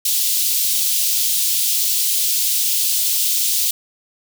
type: high-pass noise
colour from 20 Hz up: white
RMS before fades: -18 dBFS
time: 0.05-3.71 s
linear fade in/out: 5 ms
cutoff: 3200 Hz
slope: 24 dB/octave
effects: none